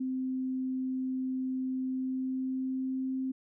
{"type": "tone with pitch glide", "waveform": "sine", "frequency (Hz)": [259.4, 262.1], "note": ["C4", "C4"], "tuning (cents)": [-15, 3], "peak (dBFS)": -30, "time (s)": [0, 3.32], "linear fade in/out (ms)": 10, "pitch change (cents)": 18, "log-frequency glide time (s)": [1.87, 3.14], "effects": []}